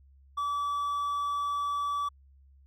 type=tone with hard clipping; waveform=triangle; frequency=1151 Hz; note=D6; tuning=35 cents flat; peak=-29 dBFS; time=0.37-2.09 s; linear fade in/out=10 ms; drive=6 dB; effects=added 68 Hz sine -55 dBFS peak until 2.66 s